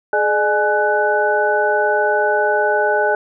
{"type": "tone cluster", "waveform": "sine", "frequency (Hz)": [422.8, 604, 839, 1492], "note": ["G#4", "D5", "G#5", "F#6"], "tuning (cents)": [31, 48, 17, 14], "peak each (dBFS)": -19, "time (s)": [0.13, 3.15], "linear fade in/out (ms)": 2, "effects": []}